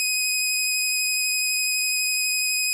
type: tone with vibrato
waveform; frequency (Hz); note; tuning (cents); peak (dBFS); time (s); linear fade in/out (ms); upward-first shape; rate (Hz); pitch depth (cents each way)
15% pulse; 2511; D#7; +15; -14; 0-2.73; 0; triangle; 12; 13
effects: none